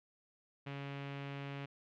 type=tone with low-pass filter; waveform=sawtooth; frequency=140 Hz; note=C#3; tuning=18 cents sharp; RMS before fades=-44 dBFS; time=0.66-1.66 s; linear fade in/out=10 ms; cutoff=2700 Hz; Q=2.3; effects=none